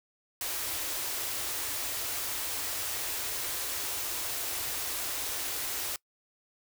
white band-stop noise, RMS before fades -34 dBFS, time 0.41-5.96 s, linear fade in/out 2 ms, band 130 to 260 Hz, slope 96 dB/octave, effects noise-tail reverb RT60 0.1 s tail -23 dB re dry

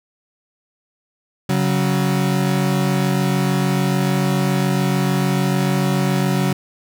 35% pulse tone pair together, 140 / 186.88 Hz, C#3 / F#3, +18 / +18 cents, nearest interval perfect fourth, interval 500 cents, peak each -17 dBFS, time 1.49-6.53 s, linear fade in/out 5 ms, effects none

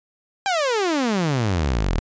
sawtooth exponential sweep, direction down, 811 to 36.71 Hz, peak -15 dBFS, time 0.46-1.99 s, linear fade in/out 0 ms, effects resampled to 16000 Hz

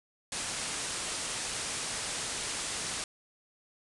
white low-pass noise, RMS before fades -36 dBFS, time 0.32-3.04 s, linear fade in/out 2 ms, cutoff 10000 Hz, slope 96 dB/octave, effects none

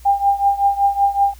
sine tone with tremolo, 799 Hz, G5, 33 cents sharp, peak -9 dBFS, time 0.05-1.34 s, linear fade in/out 10 ms, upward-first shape triangle, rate 5.3 Hz, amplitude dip 90%, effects added 60 Hz sine -39 dBFS peak until 1.39 s + white hiss -49 dBFS RMS until 1.39 s

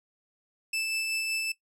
sawtooth tone with tremolo, 2637 Hz, E7, in tune, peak -24 dBFS, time 0.73-1.52 s, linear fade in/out 5 ms, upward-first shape sine, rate 5.3 Hz, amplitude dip 25%, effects noise-tail reverb RT60 0.1 s tail -17 dB re dry + low-pass 12000 Hz 12 dB/octave

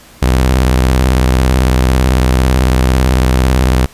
sawtooth tone with vibrato, 63.7 Hz, C2, 46 cents flat, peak -4 dBFS, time 0.22-3.86 s, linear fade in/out 5 ms, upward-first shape sine, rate 18 Hz, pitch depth 180 cents each way, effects pink hiss -40 dBFS RMS until 3.93 s + resampled to 32000 Hz

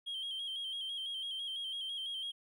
triangle tone with vibrato, 3204 Hz, G7, 37 cents sharp, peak -35 dBFS, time 0.06-2.32 s, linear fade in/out 20 ms, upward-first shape square, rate 6 Hz, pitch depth 40 cents each way, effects tanh soft clip ceiling -32 dBFS

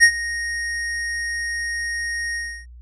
square tone with ADSR envelope, 1864.7 Hz, A#6, in tune, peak -7 dBFS, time 0-2.66 s, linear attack 33 ms, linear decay 74 ms, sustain -17 dB, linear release 310 ms, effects added 60 Hz sine -39 dBFS peak until 2.81 s + resampled to 22050 Hz

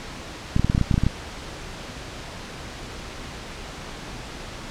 clicks, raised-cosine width 5 ms, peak -7 dBFS, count 12, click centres 0.564 / 0.596 / 0.646 / 0.699 / 0.749 / 0.779 / 0.813 / 0.912 / 0.942 / 0.979 / 1.036 / 1.066 s, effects pink hiss -36 dBFS RMS until 4.7 s + low-pass 6000 Hz 12 dB/octave

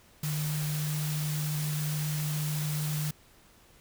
sine tone in noise, 151.2 Hz, D#3, 49 cents flat, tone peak -29 dBFS, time 0.23-3.11 s, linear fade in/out 5 ms, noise white, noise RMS -38 dBFS, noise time 0.23-3.11 s, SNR +6 dB, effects pink hiss -59 dBFS RMS until 3.8 s

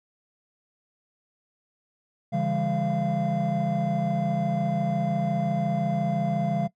triangle tone cluster, 141.6 / 167.3 / 201.4 / 688 Hz, C#3 / E3 / G3 / F5, +37 / +26 / +47 / -26 cents, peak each -26 dBFS, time 2.32-6.68 s, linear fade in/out 20 ms, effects noise-tail reverb RT60 0.1 s tail -19 dB re dry + tanh soft clip ceiling -15 dBFS

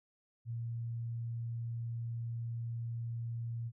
sine tone, 116.54 Hz, A#2, in tune, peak -36 dBFS, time 0.45-3.72 s, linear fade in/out 50 ms, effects none

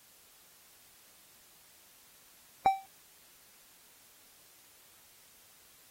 triangle tone with exponential decay, 775 Hz, G5, 20 cents flat, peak -15 dBFS, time 2.66-2.86 s, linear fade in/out 0 ms, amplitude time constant 43 ms, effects white hiss -60 dBFS RMS until 5.9 s + AAC 48 kbps

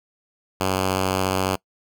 5% pulse tone, 94.4 Hz, F#2, 35 cents sharp, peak -9 dBFS, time 0.6-1.56 s, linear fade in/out 10 ms, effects noise-tail reverb RT60 0.1 s tail -23 dB re dry

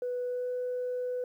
sine tone with pitch glide, 493.9 to 497.9 Hz, B4 to B4, 0 to +14 cents, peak -29 dBFS, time 0.02-1.24 s, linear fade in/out 2 ms, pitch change +14 cents, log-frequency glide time 0.26-0.5 s, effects tanh soft clip ceiling -27 dBFS + 11-bit

